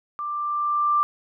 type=tone with level ramp; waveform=sine; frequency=1182 Hz; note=D6; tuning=11 cents sharp; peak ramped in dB=-27 to -16 dBFS; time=0.19-1.03 s; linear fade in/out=0 ms; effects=none